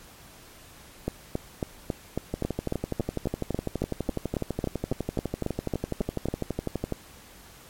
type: two click trains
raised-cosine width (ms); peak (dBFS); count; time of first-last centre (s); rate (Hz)
2; -13 / -14; 20 / 56; 1.08-6.285 / 2.34-6.923; 3.65 / 12
effects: pink hiss -50 dBFS RMS until 7.69 s + MP3 64 kbps